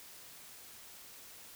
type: silence
effects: white hiss -53 dBFS RMS until 1.55 s